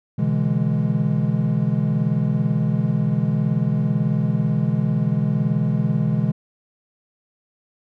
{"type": "chord", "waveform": "triangle", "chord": "E dominant seventh", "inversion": "second", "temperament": "equal with one note detuned", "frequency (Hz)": [126.21, 146.83, 164.81, 207.7], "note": ["B2", "D3", "E3", "G#3"], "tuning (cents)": [38, 0, 0, 0], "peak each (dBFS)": -21, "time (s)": [0.18, 6.32], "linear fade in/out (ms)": 10, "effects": []}